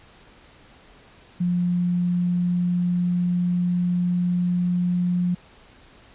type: tone with pitch glide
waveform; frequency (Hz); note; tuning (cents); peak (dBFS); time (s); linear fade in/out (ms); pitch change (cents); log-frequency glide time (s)
sine; 176.7 to 177.72; F3 to F3; +21 to +31; -19; 1.4-5.35; 10; +10; 2.03-5.2
effects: pink hiss -51 dBFS RMS until 6.14 s + resampled to 8000 Hz